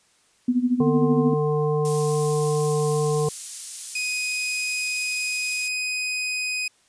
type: tone with tremolo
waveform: sine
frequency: 247.4 Hz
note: B3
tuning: 3 cents sharp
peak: -15 dBFS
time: 0.48-1.34 s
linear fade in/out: 5 ms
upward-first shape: sine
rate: 13 Hz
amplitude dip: 80%
type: harmonic tone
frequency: 150.2 Hz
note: D3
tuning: 39 cents sharp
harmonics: 1 / 3 / 5 / 7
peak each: -23 / -22 / -33 / -32 dBFS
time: 0.8-3.29 s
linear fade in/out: 5 ms
type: high-pass noise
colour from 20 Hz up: pink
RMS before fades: -32 dBFS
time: 1.85-5.68 s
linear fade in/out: 0 ms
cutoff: 8700 Hz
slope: 12 dB/octave
type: tone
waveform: sawtooth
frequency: 2500 Hz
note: D#7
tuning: 8 cents sharp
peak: -21 dBFS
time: 3.95-6.68 s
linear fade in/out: 5 ms
effects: white hiss -61 dBFS RMS until 6.88 s + resampled to 22050 Hz